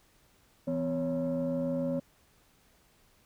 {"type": "tone cluster", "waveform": "sine", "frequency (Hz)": [166.6, 253.7, 555], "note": ["E3", "B3", "C#5"], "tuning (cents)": [19, 47, 2], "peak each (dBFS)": [-34, -30, -31], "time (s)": [0.67, 2], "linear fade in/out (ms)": 10, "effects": ["tanh soft clip ceiling -24 dBFS", "pink hiss -65 dBFS RMS until 3.25 s"]}